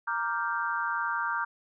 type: chord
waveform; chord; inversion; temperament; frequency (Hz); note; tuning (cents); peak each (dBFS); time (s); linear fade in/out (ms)
sine; G minor seventh; first; equal; 932.3 / 1174.7 / 1396.9 / 1568; Bb5 / D6 / F6 / G6; 0 / 0 / 0 / 0; -33; 0.07-1.45; 10
effects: none